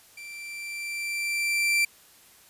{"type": "tone with level ramp", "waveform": "40% pulse", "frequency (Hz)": 2349, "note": "D7", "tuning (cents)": 0, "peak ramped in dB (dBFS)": [-39, -19], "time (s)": [0.17, 1.85], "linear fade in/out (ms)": 5, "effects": ["white hiss -55 dBFS RMS until 2.49 s", "resampled to 32000 Hz"]}